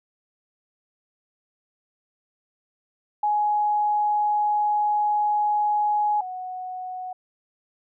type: tone pair in turn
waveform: sine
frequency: 837 / 738 Hz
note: G#5 / F#5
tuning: +13 / -5 cents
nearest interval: major second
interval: 218 cents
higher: first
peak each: -19 / -30 dBFS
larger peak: first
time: 3.23-6.21 / 6.21-7.13 s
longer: first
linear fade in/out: 5 ms
effects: none